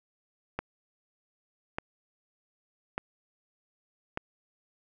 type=click train; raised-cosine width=0.5 ms; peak=-16 dBFS; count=4; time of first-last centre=0.59-4.174 s; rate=0.837 Hz; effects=none